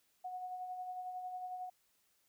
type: tone with tremolo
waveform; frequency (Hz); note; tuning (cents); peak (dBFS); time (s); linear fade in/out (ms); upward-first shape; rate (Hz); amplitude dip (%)
sine; 733; F#5; -16; -39; 0.24-1.7; 10; sine; 11; 40
effects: white hiss -75 dBFS RMS until 2.28 s